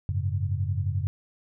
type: chord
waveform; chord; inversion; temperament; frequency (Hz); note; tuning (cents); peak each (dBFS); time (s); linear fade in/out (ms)
sine; F# suspended second; none; equal; 92.5 / 103.83 / 138.59; F#2 / G#2 / C#3; 0 / 0 / 0; -27 / -29 / -32; 0.09-1.07; 0
effects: none